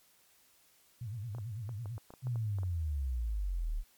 sine tone with vibrato, 110 Hz, A2, in tune, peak -37 dBFS, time 1.01-1.98 s, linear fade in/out 5 ms, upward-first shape sine, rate 9 Hz, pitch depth 200 cents each way
clicks, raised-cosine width 1 ms, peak -35 dBFS, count 11, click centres 1.349 / 1.384 / 1.692 / 1.858 / 1.98 / 2.105 / 2.138 / 2.27 / 2.358 / 2.586 / 2.633 s
sine exponential sweep, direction down, 130.81 to 34.85 Hz, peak -31 dBFS, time 2.22-3.84 s, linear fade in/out 50 ms
effects white hiss -66 dBFS RMS until 3.97 s + MP3 96 kbps

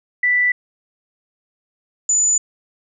sine tone pair in turn, 1975.5 / 6989 Hz, B6 / A8, 0 / -13 cents, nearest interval octave + minor seventh, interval 2187 cents, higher second, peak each -13 dBFS, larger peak neither, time 0.23-0.52 / 2.09-2.38 s, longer neither, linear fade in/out 5 ms, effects none

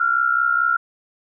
sine tone pair together, 1349.4 / 1414 Hz, E6 / F6, +40 / +21 cents, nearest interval minor second, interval 81 cents, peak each -19 / -18 dBFS, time 0-0.77 s, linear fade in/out 5 ms, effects none

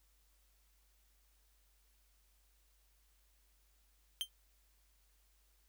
45% pulse tone with exponential decay, 3136 Hz, G7, in tune, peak -30 dBFS, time 4.21-4.29 s, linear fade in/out 0 ms, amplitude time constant 16 ms, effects added 50 Hz sine -70 dBFS peak until 5.68 s + white hiss -75 dBFS RMS until 5.68 s

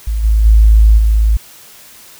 sine tone with level steps, 54 Hz, A1, 32 cents flat, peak -13 / -7 / -3 / -7 dBFS, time 0.07-1.37 s, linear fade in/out 5 ms, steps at 0.23 / 0.44 / 0.97 s, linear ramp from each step 20 ms, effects white hiss -39 dBFS RMS until 2.19 s

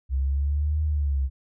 sine exponential two-way sweep, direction up then down, 65.6 to 77.3 to 65.6 Hz, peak -21 dBFS, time 0.09-1.3 s, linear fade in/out 50 ms, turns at 0.83 s, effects none

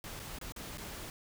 pink noise with dropouts, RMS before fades -44 dBFS, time 0.04-1.1 s, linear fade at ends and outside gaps 1 ms, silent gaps 0.194-0.198 / 0.387-0.413 / 0.522-0.562 / 0.774-0.781 s, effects none

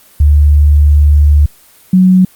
sine tone pair in turn, 73.5 / 185.21 Hz, D2 / F#3, +2 / +2 cents, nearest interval octave + major third, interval 1600 cents, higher second, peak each -3 dBFS, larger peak neither, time 0.2-1.46 / 1.93-2.25 s, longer first, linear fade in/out 5 ms, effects white hiss -43 dBFS RMS until 2.35 s + Opus 24 kbps

